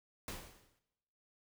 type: noise with exponential decay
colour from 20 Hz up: pink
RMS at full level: -41 dBFS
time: 0.28-0.79 s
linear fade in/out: 1 ms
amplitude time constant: 110 ms
effects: noise-tail reverb RT60 1.0 s tail -18 dB re dry